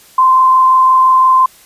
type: tone with frequency modulation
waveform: sine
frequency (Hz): 1038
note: C6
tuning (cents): -14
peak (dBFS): -5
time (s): 0.18-1.46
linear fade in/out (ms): 5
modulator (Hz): 25.8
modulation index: 0.48
effects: white hiss -43 dBFS RMS until 1.65 s + resampled to 32000 Hz